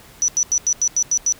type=tone bursts; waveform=sine; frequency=5920 Hz; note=F#8; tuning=in tune; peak=-14 dBFS; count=8; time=0.22-1.324 s; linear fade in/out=0 ms; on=61 ms; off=88 ms; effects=pink hiss -45 dBFS RMS until 1.39 s